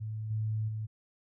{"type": "tone with level steps", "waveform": "sine", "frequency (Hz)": 108.8, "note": "A2", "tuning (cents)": -19, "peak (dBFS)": [-34, -29, -33], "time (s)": [0, 0.87], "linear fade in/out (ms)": 20, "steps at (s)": [0.3, 0.68], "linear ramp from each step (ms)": 10, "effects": []}